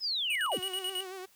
sine linear sweep, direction down, 5280 to 30.87 Hz, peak -29 dBFS, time 0-0.6 s, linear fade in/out 50 ms
square tone with tremolo, 2914 Hz, F#7, 27 cents flat, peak -32 dBFS, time 0.3-1.03 s, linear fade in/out 2 ms, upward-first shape square, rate 9.2 Hz, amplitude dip 75%
sawtooth tone with vibrato, 376.6 Hz, F#4, 31 cents sharp, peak -36 dBFS, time 0.52-1.26 s, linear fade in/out 10 ms, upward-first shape sine, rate 8.4 Hz, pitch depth 57 cents each way
effects white hiss -63 dBFS RMS until 1.35 s

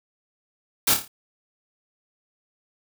white noise with echo, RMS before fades -19 dBFS, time 0.87-0.94 s, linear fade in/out 5 ms, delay 28 ms, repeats 5, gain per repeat -6 dB, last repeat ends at 1.08 s, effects none

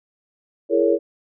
sine chord, A# half-diminished seventh, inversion second, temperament just, 335.6 / 419.5 / 466.2 / 559.4 Hz, E4 / G#4 / A#4 / C#5, +31 / +17 / 0 / +16 cents, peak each -20 dBFS, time 0.69-0.99 s, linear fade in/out 50 ms, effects none

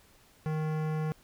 sine tone with hard clipping, 155.56 Hz, D#3, in tune, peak -31 dBFS, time 0.46-1.12 s, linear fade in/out 0 ms, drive 18 dB, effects pink hiss -61 dBFS RMS until 1.23 s

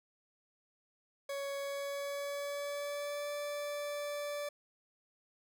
40% pulse tone with pitch glide, 558 to 582.4 Hz, C#5 to D5, +11 to -15 cents, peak -36 dBFS, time 1.29-4.49 s, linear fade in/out 5 ms, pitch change +74 cents, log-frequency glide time 1.57-3.3 s, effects none

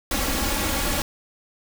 pink noise with comb filter, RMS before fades -24 dBFS, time 0.11-1.02 s, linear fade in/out 2 ms, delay 3.6 ms, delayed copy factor +0.65, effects none

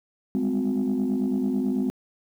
sine tone cluster, 198.1 / 207.1 / 256.6 / 364.4 Hz, G3 / G#3 / C4 / F#4, +18 / -5 / -34 / -26 cents, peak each -30 / -26 / -23 / -31 dBFS, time 0.35-1.9 s, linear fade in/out 0 ms, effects tanh soft clip ceiling -17 dBFS + 9-bit

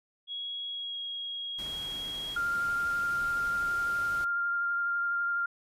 sine tone with pitch glide, 3322 to 3290 Hz, G#7 to G#7, 0 to -17 cents, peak -34 dBFS, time 0.27-2.38 s, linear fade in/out 50 ms, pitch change -17 cents, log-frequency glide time 0.69-0.97 s
pink noise, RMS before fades -46 dBFS, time 1.58-4.25 s, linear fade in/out 10 ms
sine tone with vibrato, 1396.9 Hz, F6, in tune, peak -27 dBFS, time 2.36-5.46 s, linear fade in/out 5 ms, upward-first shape sine, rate 12 Hz, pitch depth 11 cents each way
effects resampled to 32000 Hz

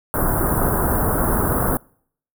pink band-stop noise, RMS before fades -19 dBFS, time 0.14-1.77 s, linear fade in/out 0 ms, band 1500 to 10000 Hz, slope 48 dB/octave, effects noise-tail reverb RT60 0.6 s tail -26 dB re dry

